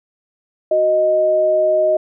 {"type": "tone pair together", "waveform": "sine", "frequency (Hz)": [370.7, 622.3], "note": ["F#4", "D#5"], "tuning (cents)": [3, 0], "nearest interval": "major sixth", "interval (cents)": 897, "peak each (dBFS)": [-22, -12], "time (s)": [0.71, 1.97], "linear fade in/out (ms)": 5, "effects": []}